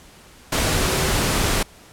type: tone in noise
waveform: sine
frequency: 380 Hz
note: F#4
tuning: 46 cents sharp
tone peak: -29 dBFS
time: 0.76-1.13 s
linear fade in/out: 5 ms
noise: pink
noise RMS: -20 dBFS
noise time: 0.52-1.63 s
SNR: -12 dB
effects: pink hiss -47 dBFS RMS until 1.92 s + low-pass 12000 Hz 12 dB/octave